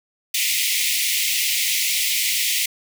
pink high-pass noise, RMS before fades -21 dBFS, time 0.34-2.66 s, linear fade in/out 5 ms, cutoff 2000 Hz, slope 96 dB/octave, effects none

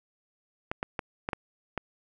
clicks, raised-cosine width 0.5 ms, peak -15 dBFS, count 6, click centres 0.715 / 0.829 / 0.992 / 1.289 / 1.332 / 1.777 s, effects none

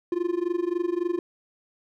triangle tone with amplitude modulation, 349.2 Hz, F4, in tune, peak -18 dBFS, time 0.12-1.19 s, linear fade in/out 2 ms, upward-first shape sine, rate 23.6 Hz, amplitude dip 90%, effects none

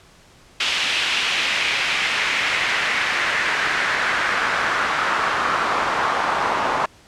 pink noise with band-pass filter sweep, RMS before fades -21 dBFS, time 0.6-6.86 s, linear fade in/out 5 ms, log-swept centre 3000 to 970 Hz, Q 1.9, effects pink hiss -50 dBFS RMS until 7.07 s + low-pass 8000 Hz 12 dB/octave

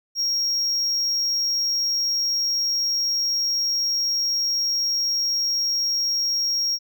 triangle tone, 5588 Hz, F8, in tune, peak -19 dBFS, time 0.15-6.79 s, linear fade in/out 50 ms, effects none

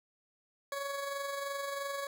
20% pulse tone with amplitude modulation, 559 Hz, C#5, 14 cents sharp, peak -29 dBFS, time 0.72-2.07 s, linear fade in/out 2 ms, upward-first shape sine, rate 23 Hz, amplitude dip 40%, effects none

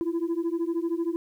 sine beating tone pair, 329.6 / 342.6 Hz, E4 / F4, 0 / -33 cents, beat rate 13 Hz, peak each -26 dBFS, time 0.01-1.16 s, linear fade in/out 0 ms, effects tanh soft clip ceiling -22 dBFS + 10-bit

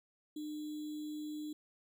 sine tone with sample-and-hold, 302.4 Hz, D#4, 49 cents flat, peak -39 dBFS, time 0.36-1.53 s, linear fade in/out 5 ms, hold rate 3675 Hz, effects none

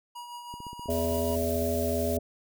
square tone with tremolo, 961 Hz, B5, 48 cents flat, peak -38 dBFS, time 0.15-1.36 s, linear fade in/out 10 ms, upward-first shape triangle, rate 6.2 Hz, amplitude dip 50%
click train, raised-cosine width 3 ms, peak -31 dBFS, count 20, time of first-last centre 0.54-1.75 s, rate 15.7 Hz
harmonic tone, 82.7 Hz, E2, 6 cents sharp, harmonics 1 / 3 / 5 / 7 / 8, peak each -32 / -32 / -32 / -32 / -32 dBFS, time 0.88-2.19 s, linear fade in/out 10 ms
blue noise, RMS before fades -39 dBFS, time 0.9-2.17 s, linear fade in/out 2 ms
effects none

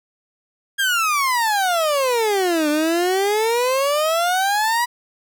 30% pulse exponential two-way sweep, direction down then up, 1641 to 293.7 to 981 Hz, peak -14 dBFS, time 0.78-4.86 s, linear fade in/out 20 ms, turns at 2.69 s, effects none

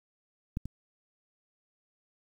clicks, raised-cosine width 5 ms, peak -19 / -25 dBFS, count 2, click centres 0.571 / 0.656 s, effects 9-bit

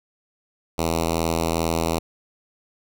5% pulse tone with notch filter, 82.41 Hz, E2, in tune, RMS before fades -23 dBFS, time 0.78-1.99 s, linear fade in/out 5 ms, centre 1700 Hz, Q 1.1, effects none

